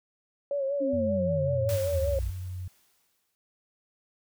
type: tone with vibrato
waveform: sine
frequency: 554.4 Hz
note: C#5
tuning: in tune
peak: -26 dBFS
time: 0.51-2.19 s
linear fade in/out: 2 ms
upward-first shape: sine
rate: 5.2 Hz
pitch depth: 57 cents each way
type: exponential sweep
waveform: sine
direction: down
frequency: 293 to 54.8 Hz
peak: -28 dBFS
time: 0.8-2.31 s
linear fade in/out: 20 ms
type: tone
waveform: sine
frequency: 91.3 Hz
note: F#2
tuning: 23 cents flat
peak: -33 dBFS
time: 0.93-2.68 s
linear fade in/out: 5 ms
type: noise with exponential decay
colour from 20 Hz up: white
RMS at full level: -38 dBFS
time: 1.69-3.35 s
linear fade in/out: 0 ms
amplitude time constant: 360 ms
effects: none